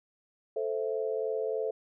sine chord, A minor, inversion none, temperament equal, 440 / 523.3 / 659.3 Hz, A4 / C5 / E5, 0 / 0 / 0 cents, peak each -31 / -34 / -37 dBFS, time 0.56-1.71 s, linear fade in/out 5 ms, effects none

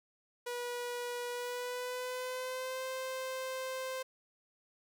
sawtooth tone with pitch glide, 485.7 to 520.6 Hz, B4 to C5, -29 to -9 cents, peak -33 dBFS, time 0.46-4.03 s, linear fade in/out 10 ms, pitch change +120 cents, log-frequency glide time 1.3-2.85 s, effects none

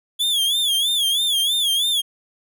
45% pulse tone with vibrato, 3386 Hz, G#7, 33 cents sharp, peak -17 dBFS, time 0.19-2.02 s, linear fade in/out 20 ms, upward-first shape sine, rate 3.1 Hz, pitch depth 120 cents each way, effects none

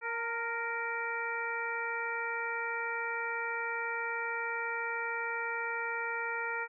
harmonic tone with a mistuned harmonic, 466.2 Hz, A#4, in tune, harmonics 1 / 2 / 3 / 4 / 5, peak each -41 / -39 / -37 / -39 / -40 dBFS, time 0.01-6.68 s, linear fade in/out 50 ms, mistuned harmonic 2, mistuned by -33 cents, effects none

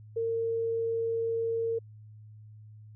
sine tone, 457 Hz, A#4, 34 cents flat, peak -27 dBFS, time 0.16-1.79 s, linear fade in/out 10 ms, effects added 107 Hz sine -47 dBFS peak until 2.95 s

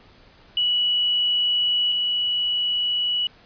sine tone pair in turn, 2939 / 2939 Hz, F#7 / F#7, -12 / -12 cents, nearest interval unison, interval 0 cents, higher neither, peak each -18 / -20 dBFS, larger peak first, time 0.57-1.92 / 1.92-3.27 s, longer neither, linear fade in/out 2 ms, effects pink hiss -52 dBFS RMS until 3.45 s + resampled to 11025 Hz

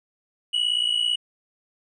triangle tone pair together, 2900 / 2958 Hz, F#7 / F#7, -35 / -1 cents, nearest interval unison, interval 34 cents, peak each -22 dBFS, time 0.53-1.16 s, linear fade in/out 10 ms, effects resampled to 22050 Hz

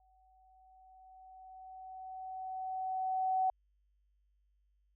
sine tone with exponential growth, 753 Hz, F#5, 30 cents sharp, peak -27 dBFS, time 0-3.5 s, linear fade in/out 2 ms, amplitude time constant 760 ms, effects added 50 Hz sine -70 dBFS peak until 4.95 s

